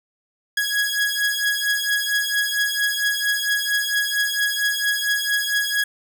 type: beating tone pair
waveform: sawtooth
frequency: 1661.2 / 1665.6 Hz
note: G#6 / G#6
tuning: 0 / +5 cents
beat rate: 4.4 Hz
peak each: -19 dBFS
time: 0.57-5.84 s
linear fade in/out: 5 ms
effects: none